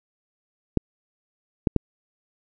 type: clicks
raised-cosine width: 3 ms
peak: -5 dBFS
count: 3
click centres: 0.773 / 1.672 / 1.763 s
effects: none